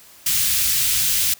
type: band-stop noise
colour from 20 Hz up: white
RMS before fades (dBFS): -19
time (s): 0.26-1.34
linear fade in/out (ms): 5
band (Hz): 120 to 2500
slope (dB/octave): 12
effects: white hiss -47 dBFS RMS until 1.39 s